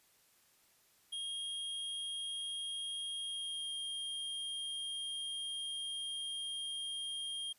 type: tone with pitch glide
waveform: square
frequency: 3249 to 3221 Hz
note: G#7 to G7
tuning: -39 to +46 cents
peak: -39 dBFS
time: 1.12-7.53 s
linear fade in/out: 10 ms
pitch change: -15 cents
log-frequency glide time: 3.21-3.73 s
effects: white hiss -69 dBFS RMS until 7.58 s + resampled to 32000 Hz